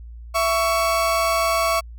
35% pulse tone pair together, 665 / 1118.4 Hz, E5 / C#6, +15 / +15 cents, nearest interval major sixth, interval 900 cents, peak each -19 dBFS, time 0.34-1.81 s, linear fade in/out 20 ms, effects added 58 Hz sine -35 dBFS peak until 1.98 s

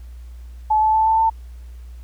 sine tone with pitch steps, 862 / 870 / 878.1 / 886.2 / 894.5 Hz, A5 / A5 / A5 / A5 / A5, -36 / -20 / -4 / +12 / +28 cents, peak -13 dBFS, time 0.7-1.3 s, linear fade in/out 10 ms, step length 120 ms, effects added 60 Hz sine -34 dBFS peak until 2.03 s + pink hiss -57 dBFS RMS until 2.03 s

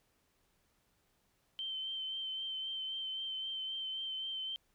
sine tone with vibrato, 3104 Hz, G7, 18 cents flat, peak -37 dBFS, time 1.59-4.56 s, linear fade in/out 0 ms, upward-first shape sine, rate 3.8 Hz, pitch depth 21 cents each way, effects pink hiss -75 dBFS RMS until 4.74 s

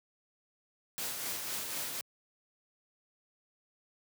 white noise with tremolo, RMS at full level -36 dBFS, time 0.98-2.01 s, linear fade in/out 0 ms, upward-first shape triangle, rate 4 Hz, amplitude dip 40%, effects high-pass 100 Hz 12 dB/octave

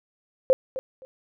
sine tone with echo, 523.3 Hz, C5, in tune, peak -13 dBFS, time 0.5-0.53 s, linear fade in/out 0 ms, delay 260 ms, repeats 2, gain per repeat -14 dB, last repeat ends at 1.05 s, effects none

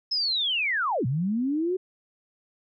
sine linear two-way sweep, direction down then up, 5240 to 116.54 to 380.8 Hz, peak -23 dBFS, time 0.11-1.77 s, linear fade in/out 10 ms, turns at 1.06 s, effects none

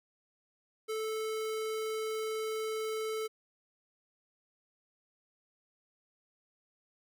square tone, 437.8 Hz, A4, 9 cents flat, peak -34 dBFS, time 0.88-3.28 s, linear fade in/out 20 ms, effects none

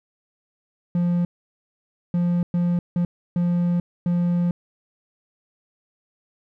triangle tone bursts at uneven times, 174.61 Hz, F3, in tune, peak -16 dBFS, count 6, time 0.95-1.25 / 2.14-2.43 / 2.54-2.79 / 2.96-3.05 / 3.36-3.8 / 4.06-4.51 s, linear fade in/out 2 ms, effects none

